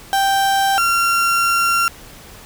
35% pulse tone pair in turn, 784 / 1374.4 Hz, G5 / F6, 0 / -28 cents, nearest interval minor seventh, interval 972 cents, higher second, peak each -12 dBFS, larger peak neither, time 0.13-0.78 / 0.78-1.88 s, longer second, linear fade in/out 0 ms, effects pink hiss -40 dBFS RMS until 2.45 s

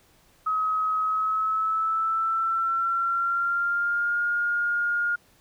sine tone with pitch glide, 1273 to 1420.7 Hz, D#6 to F6, +39 to +29 cents, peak -22 dBFS, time 0.46-5.16 s, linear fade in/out 10 ms, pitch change +190 cents, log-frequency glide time 1.02-4.21 s, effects pink hiss -60 dBFS RMS until 5.4 s

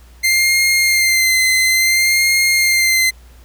sawtooth tone with vibrato, 2093 Hz, C7, in tune, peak -8 dBFS, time 0.23-3.11 s, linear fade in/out 20 ms, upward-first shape sine, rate 0.58 Hz, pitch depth 32 cents each way, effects added 60 Hz sine -40 dBFS peak until 3.44 s + pink hiss -50 dBFS RMS until 3.44 s

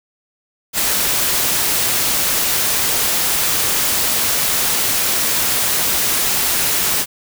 white noise, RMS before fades -17 dBFS, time 0.73-7.06 s, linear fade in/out 50 ms, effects none

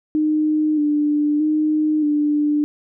sine tone with vibrato, 301.5 Hz, D4, 46 cents sharp, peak -15 dBFS, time 0.15-2.64 s, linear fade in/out 0 ms, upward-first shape square, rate 0.8 Hz, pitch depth 30 cents each way, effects none

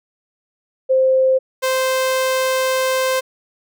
sine / sawtooth tone pair in turn, 523.3 / 520.9 Hz, C5 / C5, 0 / -8 cents, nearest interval unison, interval 8 cents, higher first, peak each -11 / -12 dBFS, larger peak first, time 0.89-1.39 / 1.62-3.21 s, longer second, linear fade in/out 20 ms, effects none

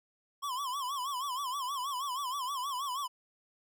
square tone with vibrato, 1067 Hz, C6, 34 cents sharp, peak -34 dBFS, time 0.42-3.08 s, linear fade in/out 20 ms, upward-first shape sine, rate 6.3 Hz, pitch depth 140 cents each way, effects none

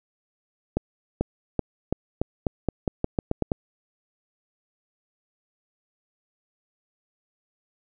accelerating click train, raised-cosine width 2 ms, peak -9 dBFS, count 13, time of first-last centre 0.77-3.518 s, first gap 440 ms, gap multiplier 0.87, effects none

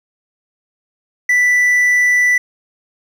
triangle tone, 1976 Hz, B6, in tune, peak -8 dBFS, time 1.29-2.38 s, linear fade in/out 5 ms, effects 8-bit

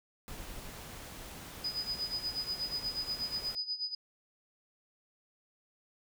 pink noise, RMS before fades -47 dBFS, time 0.28-3.55 s, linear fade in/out 0 ms
brown noise bursts, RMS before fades -44 dBFS, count 5, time 0.29-0.698 s, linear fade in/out 10 ms, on 56 ms, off 32 ms
sine tone with tremolo, 4978 Hz, D#8, in tune, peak -31 dBFS, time 1.64-3.95 s, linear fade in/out 5 ms, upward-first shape sine, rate 8.3 Hz, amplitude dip 80%
effects none

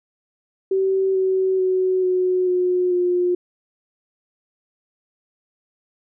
sine tone with pitch steps, 383.4 / 377.9 / 372.5 / 367.1 / 361.9 / 356.7 Hz, G4 / F#4 / F#4 / F#4 / F#4 / F4, -38 / +37 / +12 / -14 / -38 / +37 cents, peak -16 dBFS, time 0.71-3.35 s, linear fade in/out 5 ms, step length 440 ms, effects none

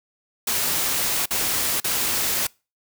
white noise with dropouts, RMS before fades -23 dBFS, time 0.47-2.47 s, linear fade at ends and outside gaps 5 ms, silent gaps 1.258-1.307 / 1.802-1.842 s, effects noise-tail reverb RT60 0.3 s tail -25 dB re dry

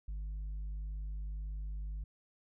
sine tone with tanh clipping, 50.9 Hz, G#1, 34 cents flat, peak -38 dBFS, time 0.08-2.04 s, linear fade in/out 5 ms, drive 3 dB, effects none

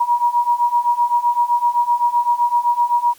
sine beating tone pair, 953 / 960.8 Hz, A#5 / B5, +38 / -48 cents, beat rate 7.8 Hz, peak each -18 / -16 dBFS, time 0-3.14 s, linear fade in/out 10 ms, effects white hiss -48 dBFS RMS until 3.18 s + Opus 48 kbps

